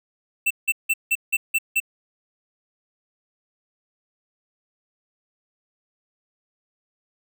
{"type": "tone bursts", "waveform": "square", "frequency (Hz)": 2675, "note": "E7", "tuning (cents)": 25, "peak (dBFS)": -18, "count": 7, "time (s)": [0.46, 1.802], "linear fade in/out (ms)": 10, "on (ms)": 46, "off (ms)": 170, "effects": []}